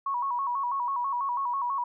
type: tone with vibrato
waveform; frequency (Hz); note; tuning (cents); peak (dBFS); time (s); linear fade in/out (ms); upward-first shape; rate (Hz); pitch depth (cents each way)
sine; 1033; C6; -22; -26; 0.06-1.84; 5; square; 6.1; 110
effects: none